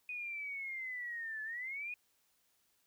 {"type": "linear two-way sweep", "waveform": "sine", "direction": "down then up", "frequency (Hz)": [2489, 1719, 2489], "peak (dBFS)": -39, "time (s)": [0.09, 1.94], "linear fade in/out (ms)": 2, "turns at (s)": 1.43, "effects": ["white hiss -75 dBFS RMS until 2.86 s"]}